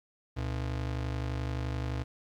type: ring-modulated tone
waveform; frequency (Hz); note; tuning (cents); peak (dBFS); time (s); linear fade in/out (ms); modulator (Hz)
square; 95.1; F#2; +48; -29; 0.36-2.04; 20; 25.8
effects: low-pass 5000 Hz 12 dB/octave + 11-bit